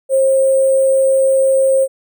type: tone with sample-and-hold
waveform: sine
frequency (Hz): 534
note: C5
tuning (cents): +35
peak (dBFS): -9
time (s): 0.09-1.88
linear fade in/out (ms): 50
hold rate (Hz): 8820
effects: none